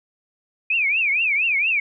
sine tone with vibrato, 2446 Hz, D#7, 30 cents flat, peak -17 dBFS, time 0.7-1.8 s, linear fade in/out 5 ms, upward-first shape triangle, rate 4.3 Hz, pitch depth 240 cents each way, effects none

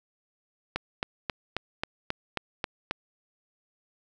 click train, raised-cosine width 0.3 ms, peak -12 dBFS, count 9, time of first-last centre 0.76-2.911 s, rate 3.72 Hz, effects none

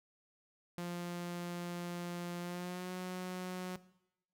sawtooth tone with pitch glide, 174.61 to 182.87 Hz, F3 to F#3, 0 to -20 cents, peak -35 dBFS, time 0.78-3.76 s, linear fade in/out 0 ms, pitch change +80 cents, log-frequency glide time 2.4-2.92 s, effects noise-tail reverb RT60 0.8 s tail -17 dB re dry

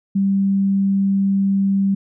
sine tone, 196 Hz, G3, in tune, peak -14 dBFS, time 0.15-1.95 s, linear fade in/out 10 ms, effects none

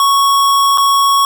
square tone with dropouts, 1108.7 Hz, C#6, in tune, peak -9 dBFS, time 0-1.25 s, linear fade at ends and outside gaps 1 ms, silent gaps 0.775-0.781 s, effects none

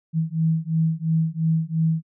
sine beating tone pair, 160 / 162.9 Hz, D#3 / E3, +49 / -20 cents, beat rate 2.9 Hz, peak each -22 dBFS, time 0.13-2.03 s, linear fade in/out 50 ms, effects none

